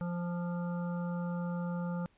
harmonic tone with a mistuned harmonic, 174.6 Hz, F3, in tune, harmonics 1 / 3 / 5 / 7 / 8, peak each -33 / -43 / -47 / -50 / -51 dBFS, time 0.01-2.06 s, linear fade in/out 0 ms, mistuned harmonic 7, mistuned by -18 cents, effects pink hiss -69 dBFS RMS until 2.17 s + resampled to 8000 Hz

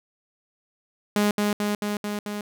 sawtooth tone with echo, 207.2 Hz, G#3, 4 cents flat, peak -15 dBFS, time 1.16-1.31 s, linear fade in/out 2 ms, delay 220 ms, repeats 5, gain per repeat -2 dB, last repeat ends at 2.41 s, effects none

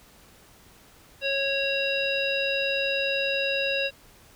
harmonic tone, 550 Hz, C#5, 14 cents flat, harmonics 1 / 3 / 5 / 7 / 9, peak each -28 / -33 / -27 / -32 / -39 dBFS, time 1.21-3.91 s, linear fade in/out 50 ms, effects pink hiss -54 dBFS RMS until 4.35 s

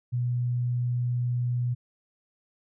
sine tone, 122.4 Hz, B2, 15 cents flat, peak -24 dBFS, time 0.12-1.75 s, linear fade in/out 20 ms, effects none

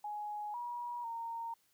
sine tone with pitch steps, 836 / 961 / 922 Hz, G#5 / B5 / A#5, +11 / -48 / -19 cents, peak -38 dBFS, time 0.04-1.54 s, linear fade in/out 5 ms, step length 500 ms, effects white hiss -73 dBFS RMS until 1.73 s

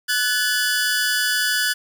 sawtooth tone cluster, 1486 / 1718 / 4823 Hz, F#6 / A6 / D8, +7 / -42 / +45 cents, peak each -18 / -19 / -23 dBFS, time 0.08-1.74 s, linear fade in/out 20 ms, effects 8-bit

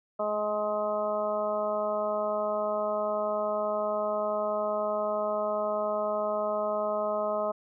harmonic tone with a mistuned harmonic, 210.4 Hz, G#3, 23 cents sharp, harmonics 1 / 2 / 3 / 4 / 5 / 6, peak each -40 / -37 / -28 / -39 / -36 / -36 dBFS, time 0.19-7.52 s, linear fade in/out 10 ms, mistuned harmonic 1, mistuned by +16 cents, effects none

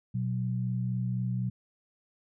sine tone pair together, 122.4 / 186.39 Hz, B2 / F#3, -15 / +13 cents, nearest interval perfect fifth, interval 728 cents, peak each -29 / -33 dBFS, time 0.14-1.5 s, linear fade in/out 10 ms, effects none

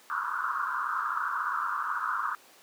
white band-pass noise, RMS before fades -31 dBFS, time 0.1-2.35 s, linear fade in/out 0 ms, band 990 to 1500 Hz, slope 96 dB/octave, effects pink hiss -55 dBFS RMS until 2.62 s + high-pass 400 Hz 12 dB/octave

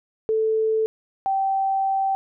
sine tone pair in turn, 440 / 776.3 Hz, A4 / G5, 0 / -17 cents, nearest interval minor seventh, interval 983 cents, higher second, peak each -18 / -19 dBFS, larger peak first, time 0.29-0.86 / 1.26-2.15 s, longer second, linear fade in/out 0 ms, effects none

